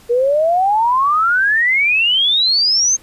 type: exponential sweep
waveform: sine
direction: up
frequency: 466.2 to 6460 Hz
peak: -11 dBFS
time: 0.09-2.97 s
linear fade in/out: 20 ms
effects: pink hiss -46 dBFS RMS until 3.02 s + resampled to 32000 Hz